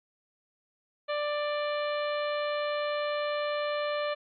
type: harmonic tone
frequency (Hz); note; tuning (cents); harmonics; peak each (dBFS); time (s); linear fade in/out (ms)
590; D5; +8; 1 / 2 / 3 / 4 / 5 / 6 / 7; -29 / -35 / -39 / -41 / -43 / -45 / -46; 1.08-4.15; 20
effects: MP3 64 kbps